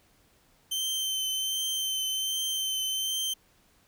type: tone with vibrato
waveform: sawtooth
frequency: 3100 Hz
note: G7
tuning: 20 cents flat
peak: -25 dBFS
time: 0.71-3.34 s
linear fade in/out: 10 ms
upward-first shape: triangle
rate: 1.3 Hz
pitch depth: 21 cents each way
effects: pink hiss -64 dBFS RMS until 3.87 s